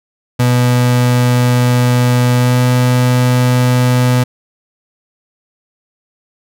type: tone with pitch glide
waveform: 35% pulse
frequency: 123.47 to 124.83 Hz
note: B2 to B2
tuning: 0 to +19 cents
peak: -7 dBFS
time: 0.39-4.24 s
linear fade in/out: 10 ms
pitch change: +19 cents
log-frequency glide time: 2.34-2.63 s
effects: none